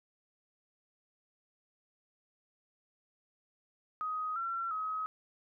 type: tone with pitch steps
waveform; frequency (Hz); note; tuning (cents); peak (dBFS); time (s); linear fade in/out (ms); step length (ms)
sine; 1255 / 1357 / 1271; D#6 / E6 / D#6; +15 / +50 / +36; -33; 4.01-5.06; 0; 350
effects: none